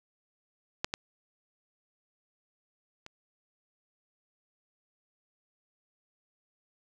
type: clicks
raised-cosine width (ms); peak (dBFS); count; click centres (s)
0.2; -11 / -14 / -27; 3; 0.845 / 0.939 / 3.064
effects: none